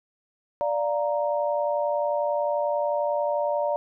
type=chord; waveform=sine; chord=Bb major; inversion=first; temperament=equal; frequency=587.3 / 698.5 / 932.3 Hz; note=D5 / F5 / Bb5; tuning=0 / 0 / 0 cents; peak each=-24 / -30 / -29 dBFS; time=0.61-3.76 s; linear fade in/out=0 ms; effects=none